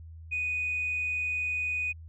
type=tone; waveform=sine; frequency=2484 Hz; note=D#7; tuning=3 cents flat; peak=-27 dBFS; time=0.31-1.93 s; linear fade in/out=20 ms; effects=tanh soft clip ceiling -23 dBFS + added 81 Hz sine -43 dBFS peak until 2.08 s